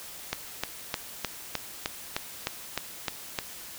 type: click train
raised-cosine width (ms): 0.2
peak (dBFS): -10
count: 11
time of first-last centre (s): 0.33-3.388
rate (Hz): 3.27
effects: white hiss -43 dBFS RMS until 3.78 s